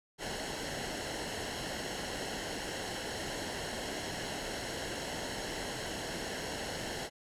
pink noise with comb filter, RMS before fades -38 dBFS, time 0.18-7.1 s, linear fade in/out 50 ms, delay 0.83 ms, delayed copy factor -0.65, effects low-pass 8000 Hz 12 dB/octave

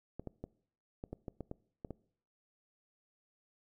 clicks, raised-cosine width 2 ms, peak -28 dBFS, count 10, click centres 0.196 / 0.273 / 0.44 / 1.039 / 1.13 / 1.282 / 1.407 / 1.514 / 1.848 / 1.907 s, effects noise-tail reverb RT60 0.6 s tail -22 dB re dry

